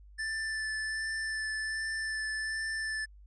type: tone with vibrato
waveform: square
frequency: 1760 Hz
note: A6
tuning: in tune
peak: -33 dBFS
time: 0.18-3.06 s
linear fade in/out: 20 ms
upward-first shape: sine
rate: 1.3 Hz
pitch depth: 12 cents each way
effects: added 50 Hz sine -51 dBFS peak until 3.26 s + resampled to 22050 Hz